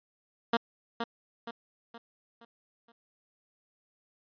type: tone with echo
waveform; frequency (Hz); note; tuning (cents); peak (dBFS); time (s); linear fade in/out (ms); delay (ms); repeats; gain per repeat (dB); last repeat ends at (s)
10% pulse; 232.4; A#3; -5; -15; 0.53-0.57; 5; 470; 5; -7; 2.92
effects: resampled to 11025 Hz